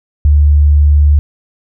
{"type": "tone", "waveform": "sine", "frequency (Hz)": 73.42, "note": "D2", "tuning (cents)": 0, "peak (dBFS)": -4, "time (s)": [0.25, 1.19], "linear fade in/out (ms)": 0, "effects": []}